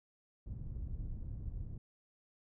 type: low-pass noise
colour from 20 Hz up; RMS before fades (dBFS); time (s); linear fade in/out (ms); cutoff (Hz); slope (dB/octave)
pink; -42; 0.46-1.78; 5; 120; 12
effects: none